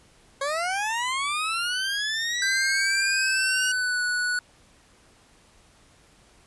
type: linear sweep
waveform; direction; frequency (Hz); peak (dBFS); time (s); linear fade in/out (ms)
20% pulse; up; 539 to 2887; -20; 0.41-3.72; 5
type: tone with pitch glide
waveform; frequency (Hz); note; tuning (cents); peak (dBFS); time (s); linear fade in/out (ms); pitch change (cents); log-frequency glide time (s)
square; 1579 to 1473.3; G6 to F#6; +12 to -8; -24; 2.42-4.39; 2; -120; 3.1-4.03
effects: pink hiss -57 dBFS RMS until 6.46 s + resampled to 24000 Hz